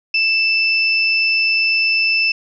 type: tone pair together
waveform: sine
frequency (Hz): 2649 / 5281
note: E7 / E8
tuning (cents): +8 / +2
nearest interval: octave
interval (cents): 1194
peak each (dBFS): -14 / -20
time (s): 0.14-2.32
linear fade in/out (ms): 5
effects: none